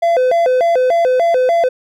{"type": "tone with vibrato", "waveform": "triangle", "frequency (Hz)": 587.3, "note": "D5", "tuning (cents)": 0, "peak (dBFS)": -8, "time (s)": [0.02, 1.69], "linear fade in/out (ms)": 10, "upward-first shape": "square", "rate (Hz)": 3.4, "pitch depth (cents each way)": 250, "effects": []}